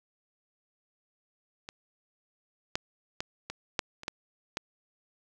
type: clicks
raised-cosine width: 0.2 ms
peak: -23 / -11 / -15 / -19 / -9 / -26 / -14 / -14 dBFS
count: 8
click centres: 1.689 / 2.755 / 3.205 / 3.5 / 3.792 / 4.034 / 4.081 / 4.571 s
effects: none